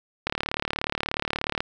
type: click train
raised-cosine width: 0.3 ms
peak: -9 dBFS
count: 50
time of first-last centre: 0.27-1.605 s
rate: 36.7 Hz
effects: none